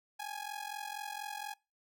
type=ring-modulated tone; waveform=sawtooth; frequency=830 Hz; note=G#5; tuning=1 cent flat; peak=-33 dBFS; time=0.19-1.54 s; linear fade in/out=10 ms; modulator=22.1 Hz; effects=noise-tail reverb RT60 0.3 s tail -26 dB re dry